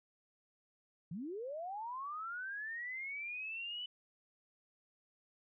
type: linear sweep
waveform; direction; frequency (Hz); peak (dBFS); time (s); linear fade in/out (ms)
sine; up; 148.7 to 2999; -40; 1.11-3.86; 5
effects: none